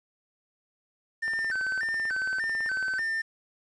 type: tone with vibrato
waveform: triangle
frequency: 1661.2 Hz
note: G#6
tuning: in tune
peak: -25 dBFS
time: 1.22-3.22 s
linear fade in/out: 10 ms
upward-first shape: square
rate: 1.7 Hz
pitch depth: 140 cents each way
type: click train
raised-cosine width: 0.5 ms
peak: -27 dBFS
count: 32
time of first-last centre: 1.28-2.993 s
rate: 18.1 Hz
effects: resampled to 22050 Hz + 9-bit